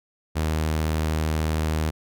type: tone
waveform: sawtooth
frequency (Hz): 78.3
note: D#2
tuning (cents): +11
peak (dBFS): -18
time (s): 0.35-1.91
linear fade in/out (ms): 20
effects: none

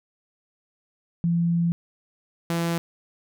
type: tone pair in turn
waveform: sine / sawtooth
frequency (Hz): 170 / 168.53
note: F3 / E3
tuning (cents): -46 / +39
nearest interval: unison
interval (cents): 15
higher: first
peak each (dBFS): -19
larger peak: neither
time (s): 1.24-1.72 / 2.5-2.78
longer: first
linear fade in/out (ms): 0
effects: none

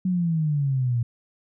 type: exponential sweep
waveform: sine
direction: down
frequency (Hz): 187.5 to 116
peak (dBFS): -20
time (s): 0.05-1.03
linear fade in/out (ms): 5
effects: none

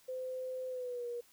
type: tone with pitch glide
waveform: sine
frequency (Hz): 513 to 478.6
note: C5 to A#4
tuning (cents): -34 to +46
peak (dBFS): -37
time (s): 0.08-1.21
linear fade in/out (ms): 10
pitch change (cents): -120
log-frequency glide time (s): 0.68-1.07
effects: white hiss -65 dBFS RMS until 1.32 s

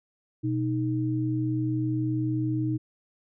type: tone pair together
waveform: sine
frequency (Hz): 123.47 / 311.8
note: B2 / D#4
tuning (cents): 0 / +4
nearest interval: octave + major third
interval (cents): 1604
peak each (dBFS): -27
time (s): 0.43-2.78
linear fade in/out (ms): 20
effects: none

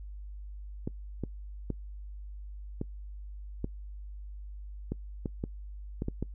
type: clicks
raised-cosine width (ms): 3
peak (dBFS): -19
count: 11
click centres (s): 0.875 / 1.237 / 1.703 / 2.814 / 3.644 / 4.92 / 5.258 / 5.439 / 6.021 / 6.084 / 6.226
effects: noise-tail reverb RT60 0.1 s tail -24 dB re dry + added 50 Hz sine -40 dBFS peak until 6.34 s

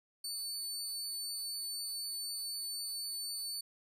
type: tone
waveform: 25% pulse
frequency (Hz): 4498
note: C#8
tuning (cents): +24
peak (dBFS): -33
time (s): 0.24-3.61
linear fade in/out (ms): 5
effects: none

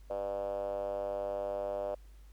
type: tone with band-pass filter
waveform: 5% pulse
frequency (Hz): 100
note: G2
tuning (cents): +35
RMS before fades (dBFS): -36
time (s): 0.1-1.95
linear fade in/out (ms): 5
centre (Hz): 570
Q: 7.9
effects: added 50 Hz sine -51 dBFS peak until 2.32 s + pink hiss -68 dBFS RMS until 2.32 s

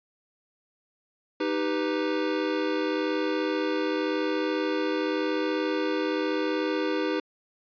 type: chord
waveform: square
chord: Eb augmented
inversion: none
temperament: equal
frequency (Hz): 311.1 / 392 / 493.9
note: Eb4 / G4 / B4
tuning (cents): 0 / 0 / 0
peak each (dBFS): -29 / -31 / -31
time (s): 1.4-7.2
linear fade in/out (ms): 5
effects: resampled to 11025 Hz

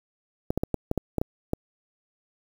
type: clicks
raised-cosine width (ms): 2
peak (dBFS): -11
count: 9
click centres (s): 0.505 / 0.576 / 0.635 / 0.743 / 0.914 / 0.977 / 1.183 / 1.215 / 1.534
effects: 7-bit

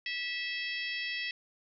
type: harmonic tone with a mistuned harmonic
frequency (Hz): 653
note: E5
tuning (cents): -17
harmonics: 3 / 4 / 5 / 6 / 7 / 8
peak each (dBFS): -37 / -38 / -41 / -47 / -45 / -44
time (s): 0.06-1.31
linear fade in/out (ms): 2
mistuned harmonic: 8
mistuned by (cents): +20
effects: none

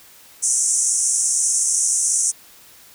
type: band-pass noise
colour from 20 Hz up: white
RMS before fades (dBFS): -19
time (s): 0.42-2.32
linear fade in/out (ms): 20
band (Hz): 5800 to 9700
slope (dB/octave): 96
effects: white hiss -47 dBFS RMS until 2.94 s

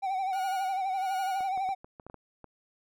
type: tone with vibrato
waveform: triangle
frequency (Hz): 764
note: G5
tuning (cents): -45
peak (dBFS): -26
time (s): 0.02-1.75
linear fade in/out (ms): 20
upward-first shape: sine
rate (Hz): 12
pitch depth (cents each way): 60
type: tone with tremolo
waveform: sawtooth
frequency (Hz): 1443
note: F#6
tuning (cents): -44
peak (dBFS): -36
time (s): 0.33-1.49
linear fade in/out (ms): 0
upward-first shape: sine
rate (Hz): 1.4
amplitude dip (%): 95
type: clicks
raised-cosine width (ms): 1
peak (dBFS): -32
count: 9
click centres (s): 1.407 / 1.576 / 1.69 / 1.845 / 1.998 / 2.066 / 2.099 / 2.143 / 2.443
effects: none

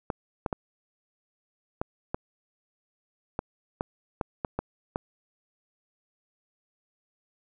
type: clicks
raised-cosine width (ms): 1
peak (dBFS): -14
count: 11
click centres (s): 0.102 / 0.462 / 0.528 / 1.815 / 2.145 / 3.391 / 3.809 / 4.212 / 4.448 / 4.59 / 4.959
effects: none

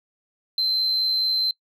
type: tone with amplitude modulation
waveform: sine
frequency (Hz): 4095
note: C8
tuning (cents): -38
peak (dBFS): -17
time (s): 0.58-1.51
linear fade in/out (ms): 2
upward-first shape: sine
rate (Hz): 64.4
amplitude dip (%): 25
effects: noise-tail reverb RT60 0.1 s tail -26 dB re dry + tanh soft clip ceiling -16 dBFS

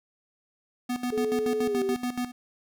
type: tone with tremolo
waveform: square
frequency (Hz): 246.9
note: B3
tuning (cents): 0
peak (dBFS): -27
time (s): 0.89-2.32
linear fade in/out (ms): 10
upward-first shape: square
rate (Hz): 7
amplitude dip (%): 75
type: tone with pitch glide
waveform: sine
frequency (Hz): 429.6 to 389.4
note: A4 to G4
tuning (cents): -41 to -12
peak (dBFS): -25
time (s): 1.12-1.95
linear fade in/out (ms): 10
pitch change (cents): -171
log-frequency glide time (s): 1.65-1.81
effects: none

